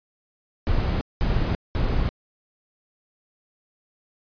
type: noise bursts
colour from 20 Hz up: brown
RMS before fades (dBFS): -22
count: 3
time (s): 0.67-2.09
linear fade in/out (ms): 0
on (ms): 340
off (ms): 200
effects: resampled to 11025 Hz